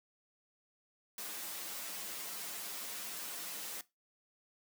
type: noise with comb filter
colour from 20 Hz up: white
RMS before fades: -43 dBFS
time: 1.18-3.81 s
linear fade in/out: 2 ms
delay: 7.9 ms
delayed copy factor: -0.8
effects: noise-tail reverb RT60 0.2 s tail -18 dB re dry + high-pass 200 Hz 12 dB/octave